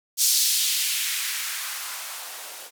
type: noise with band-pass filter sweep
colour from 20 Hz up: violet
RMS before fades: -26 dBFS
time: 0.17-2.71 s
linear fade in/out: 50 ms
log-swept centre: 5400 to 480 Hz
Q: 1.4
effects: none